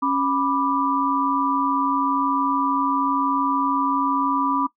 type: tone cluster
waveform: sine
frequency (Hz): 275.6 / 986 / 1179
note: C#4 / B5 / D6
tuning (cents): -10 / -3 / +6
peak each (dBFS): -23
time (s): 0.02-4.67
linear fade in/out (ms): 10
effects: noise-tail reverb RT60 0.1 s tail -19 dB re dry